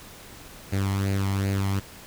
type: tone with flanger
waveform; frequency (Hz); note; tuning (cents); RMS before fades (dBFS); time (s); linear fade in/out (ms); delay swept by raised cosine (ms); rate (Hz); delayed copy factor
sawtooth; 98; G2; 0; -25; 0.72-1.8; 10; 0.44 to 0.98; 2.6; +0.65
effects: pink hiss -45 dBFS RMS until 2.06 s